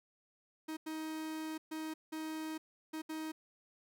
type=tone bursts at uneven times; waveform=45% pulse; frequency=314.7 Hz; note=D#4; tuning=20 cents sharp; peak=-39 dBFS; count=6; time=0.68-0.77 / 0.86-1.58 / 1.71-1.94 / 2.12-2.58 / 2.93-3.02 / 3.09-3.32 s; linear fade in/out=10 ms; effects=none